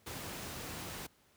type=noise; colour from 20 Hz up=pink; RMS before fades=-43 dBFS; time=0.06-1.07 s; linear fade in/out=10 ms; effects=pink hiss -68 dBFS RMS until 1.36 s + high-pass 60 Hz 12 dB/octave